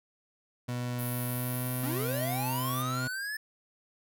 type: tone with pitch glide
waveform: 30% pulse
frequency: 122.9 to 127.45 Hz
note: B2 to C3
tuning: -8 to -45 cents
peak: -29 dBFS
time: 0.68-3.08 s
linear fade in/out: 10 ms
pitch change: +63 cents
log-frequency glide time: 1.21-2.03 s
type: band-pass noise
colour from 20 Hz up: white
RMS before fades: -40 dBFS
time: 0.98-2.83 s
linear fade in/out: 20 ms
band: 9800 to 16000 Hz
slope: 96 dB/octave
type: linear sweep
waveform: square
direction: up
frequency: 240.9 to 1760 Hz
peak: -34 dBFS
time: 1.83-3.37 s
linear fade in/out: 5 ms
effects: none